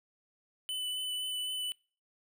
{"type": "tone with vibrato", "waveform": "square", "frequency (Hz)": 3001, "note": "F#7", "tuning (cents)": 24, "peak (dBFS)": -34, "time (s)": [0.69, 1.72], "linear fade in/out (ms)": 0, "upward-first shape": "triangle", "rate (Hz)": 3.9, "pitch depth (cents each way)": 15, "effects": ["noise-tail reverb RT60 0.4 s tail -26 dB re dry"]}